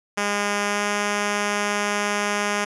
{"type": "tone with pitch glide", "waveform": "5% pulse", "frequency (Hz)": [204.4, 205.7], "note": ["G#3", "G#3"], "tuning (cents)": [-27, -16], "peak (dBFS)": -10, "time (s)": [0.17, 2.65], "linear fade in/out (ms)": 10, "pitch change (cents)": 11, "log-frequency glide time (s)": [0.67, 0.82], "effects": ["resampled to 22050 Hz"]}